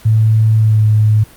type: tone with pitch glide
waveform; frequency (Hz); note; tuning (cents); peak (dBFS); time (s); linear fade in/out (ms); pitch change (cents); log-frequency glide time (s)
sine; 110 to 107.49; A2 to A2; 0 to -40; -7; 0.05-1.24; 10; -40; 0.57-0.85
effects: pink hiss -41 dBFS RMS until 1.36 s + Opus 48 kbps